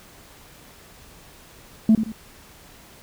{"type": "tone with echo", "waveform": "sine", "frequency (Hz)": 220, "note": "A3", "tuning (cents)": 0, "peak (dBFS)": -9, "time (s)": [1.89, 1.95], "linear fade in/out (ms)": 2, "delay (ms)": 85, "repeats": 2, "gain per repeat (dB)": -10, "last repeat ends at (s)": 2.12, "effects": ["tanh soft clip ceiling -8 dBFS", "pink hiss -48 dBFS RMS until 3.02 s"]}